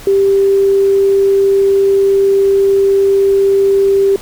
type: tone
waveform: sine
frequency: 393.2 Hz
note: G4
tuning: 5 cents sharp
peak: -7 dBFS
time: 0.07-4.16 s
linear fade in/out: 2 ms
effects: pink hiss -34 dBFS RMS until 4.21 s